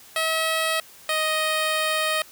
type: tone pair in turn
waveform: 10% pulse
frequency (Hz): 643 / 624.3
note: E5 / D#5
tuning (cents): -43 / +6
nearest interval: minor second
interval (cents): 51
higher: first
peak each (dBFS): -13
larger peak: neither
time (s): 0.16-0.8 / 1.09-2.22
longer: second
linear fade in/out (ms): 2
effects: white hiss -48 dBFS RMS until 2.31 s